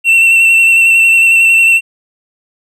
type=tone with vibrato; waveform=triangle; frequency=2700 Hz; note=E7; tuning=41 cents sharp; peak=-3 dBFS; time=0.04-1.81 s; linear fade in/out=50 ms; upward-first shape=square; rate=11 Hz; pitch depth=18 cents each way; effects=none